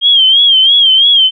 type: tone with vibrato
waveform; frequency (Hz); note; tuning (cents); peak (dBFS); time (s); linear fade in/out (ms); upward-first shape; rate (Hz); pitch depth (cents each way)
sine; 3204; G7; +37; -4; 0.01-1.31; 50; sine; 3; 84
effects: none